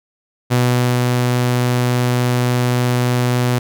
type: tone with ADSR envelope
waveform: sawtooth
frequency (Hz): 123.5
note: B2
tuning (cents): 0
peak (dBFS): -8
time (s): 0.5-3.59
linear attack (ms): 24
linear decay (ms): 450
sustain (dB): -2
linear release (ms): 8
effects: none